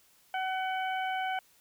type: harmonic tone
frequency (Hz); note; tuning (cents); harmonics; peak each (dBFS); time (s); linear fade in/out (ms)
753; F#5; +30; 1 / 2 / 3 / 4; -31 / -37 / -41 / -43; 0.34-1.39; 2
effects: white hiss -64 dBFS RMS until 1.6 s